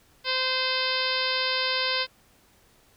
harmonic tone with a mistuned harmonic, 517 Hz, C5, 21 cents flat, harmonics 1 / 2 / 3 / 4 / 5 / 6 / 7 / 8 / 9 / 10, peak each -33 / -33 / -33 / -33 / -33 / -33 / -33 / -33 / -33 / -33 dBFS, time 0.24-2.07 s, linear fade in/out 50 ms, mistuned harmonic 10, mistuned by -34 cents, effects pink hiss -60 dBFS RMS until 2.96 s

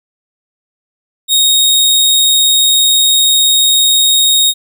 sawtooth tone, 3739 Hz, A#7, 4 cents sharp, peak -4 dBFS, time 1.28-4.54 s, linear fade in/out 50 ms, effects none

